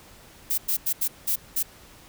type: noise bursts at uneven times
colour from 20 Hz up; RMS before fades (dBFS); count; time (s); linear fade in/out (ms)
violet; -24; 6; 0.5-0.58 / 0.68-0.77 / 0.86-0.93 / 1.01-1.08 / 1.27-1.36 / 1.56-1.63; 10
effects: pink hiss -50 dBFS RMS until 2.08 s